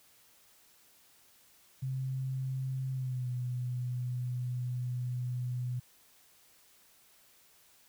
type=tone with pitch glide; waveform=sine; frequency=131.6 to 124.21 Hz; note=C3 to B2; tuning=+10 to +10 cents; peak=-32 dBFS; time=1.82-5.8 s; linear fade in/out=10 ms; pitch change=-100 cents; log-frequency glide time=2.92-3.29 s; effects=white hiss -63 dBFS RMS until 7.88 s